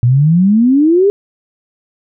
sine exponential sweep, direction up, 116.54 to 415.3 Hz, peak -6 dBFS, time 0.03-1.1 s, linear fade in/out 0 ms, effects none

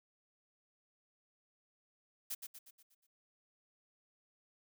blue noise with echo, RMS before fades -40 dBFS, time 2.3-2.35 s, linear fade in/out 10 ms, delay 120 ms, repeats 6, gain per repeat -6 dB, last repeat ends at 3.07 s, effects none

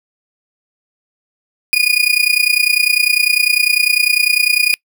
35% pulse tone with amplitude modulation, 2454 Hz, D#7, 25 cents flat, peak -5 dBFS, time 1.73-4.74 s, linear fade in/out 0 ms, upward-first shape sine, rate 30 Hz, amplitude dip 85%, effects noise-tail reverb RT60 0.1 s tail -26 dB re dry

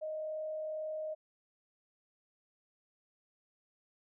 sine tone with frequency modulation, 622.3 Hz, D#5, in tune, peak -36 dBFS, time 0.01-1.15 s, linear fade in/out 20 ms, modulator 42.2 Hz, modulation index 0.22, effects none

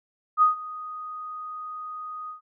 sine tone with ADSR envelope, 1244.5 Hz, D#6, in tune, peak -13 dBFS, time 0.37-2.41 s, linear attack 50 ms, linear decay 130 ms, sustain -20 dB, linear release 120 ms, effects none

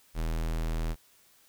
square tone, 40.46 Hz, E1, 32 cents flat, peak -29 dBFS, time 0.14-0.96 s, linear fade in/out 50 ms, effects white hiss -62 dBFS RMS until 1.48 s

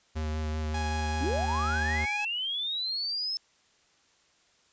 square tone with vibrato, 77.5 Hz, D#2, 6 cents flat, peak -30 dBFS, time 0.15-2.06 s, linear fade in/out 20 ms, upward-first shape sine, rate 5.2 Hz, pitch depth 16 cents each way
sawtooth tone, 830.6 Hz, G#5, in tune, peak -29 dBFS, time 0.74-2.25 s, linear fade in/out 5 ms
sine linear sweep, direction up, 230 to 5274 Hz, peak -29 dBFS, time 1.21-3.37 s, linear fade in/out 0 ms
effects white hiss -65 dBFS RMS until 4.72 s + resampled to 16000 Hz

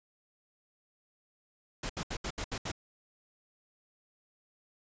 pink noise bursts, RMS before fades -36 dBFS, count 7, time 1.83-2.717 s, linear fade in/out 5 ms, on 65 ms, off 72 ms, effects resampled to 16000 Hz

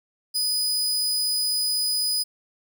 sawtooth tone, 4978 Hz, D#8, in tune, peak -19 dBFS, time 0.34-2.24 s, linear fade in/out 20 ms, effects none

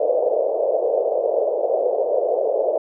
pink band-pass noise, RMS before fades -20 dBFS, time 0-2.78 s, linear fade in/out 5 ms, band 460 to 630 Hz, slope 48 dB/octave, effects none

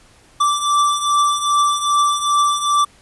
square beating tone pair, 1167 / 1169.5 Hz, D6 / D6, -11 / -8 cents, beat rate 2.5 Hz, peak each -21 / -16 dBFS, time 0.4-2.85 s, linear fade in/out 10 ms, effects pink hiss -50 dBFS RMS until 3.01 s + resampled to 24000 Hz

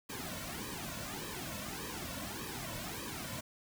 pink noise with flanger, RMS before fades -42 dBFS, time 0.09-3.41 s, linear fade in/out 10 ms, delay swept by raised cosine 1.4 to 2.5 ms, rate 1.7 Hz, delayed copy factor -0.9, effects none

